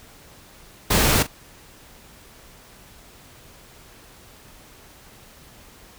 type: noise with echo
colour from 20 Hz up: pink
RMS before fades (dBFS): -18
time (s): 0.9-1.23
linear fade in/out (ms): 10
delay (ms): 41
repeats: 1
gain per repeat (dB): -15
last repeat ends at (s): 1.271
effects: pink hiss -48 dBFS RMS until 5.98 s